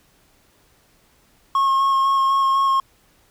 triangle tone with vibrato, 1084 Hz, C#6, 39 cents flat, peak -13 dBFS, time 1.55-2.8 s, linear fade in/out 2 ms, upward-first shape square, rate 4 Hz, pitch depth 11 cents each way, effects pink hiss -58 dBFS RMS until 3.3 s

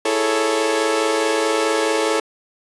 sawtooth chord, A major seventh, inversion second, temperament equal, 329.6 / 415.3 / 440 / 554.4 Hz, E4 / G#4 / A4 / C#5, 0 / 0 / 0 / 0 cents, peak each -20 / -22 / -16 / -19 dBFS, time 0.05-2.2 s, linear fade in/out 5 ms, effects resampled to 24000 Hz

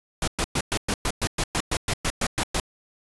pink noise bursts, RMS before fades -24 dBFS, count 15, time 0.22-2.6 s, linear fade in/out 2 ms, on 56 ms, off 110 ms, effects resampled to 24000 Hz

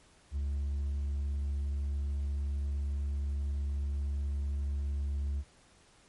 sine tone with hard clipping, 70.7 Hz, C#2, 35 cents sharp, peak -31 dBFS, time 0.31-5.44 s, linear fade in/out 50 ms, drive 2 dB, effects pink hiss -62 dBFS RMS until 6.08 s + MP3 48 kbps

